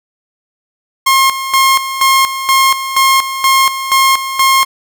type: tone with tremolo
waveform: sawtooth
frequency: 1071 Hz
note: C6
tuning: 40 cents sharp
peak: -3 dBFS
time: 1.06-4.65 s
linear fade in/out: 10 ms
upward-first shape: square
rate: 2.1 Hz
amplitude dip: 70%
effects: none